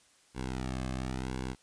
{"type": "tone with flanger", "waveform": "sawtooth", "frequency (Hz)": 64.2, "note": "C2", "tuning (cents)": -32, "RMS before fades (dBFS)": -36, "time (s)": [0.34, 1.56], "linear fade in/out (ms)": 50, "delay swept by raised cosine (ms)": [1.6, 2.13], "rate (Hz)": 0.94, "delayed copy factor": -0.9, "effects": ["white hiss -64 dBFS RMS until 1.62 s", "resampled to 22050 Hz"]}